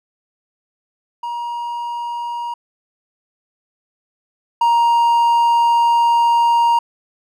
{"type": "tone pair in turn", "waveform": "triangle", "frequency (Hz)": [949, 938.1], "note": ["A#5", "A#5"], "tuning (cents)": [31, 11], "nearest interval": "unison", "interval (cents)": 20, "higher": "first", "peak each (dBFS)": [-20, -9], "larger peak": "second", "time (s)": [[1.23, 2.54], [4.61, 6.79]], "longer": "second", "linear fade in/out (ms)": 5, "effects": []}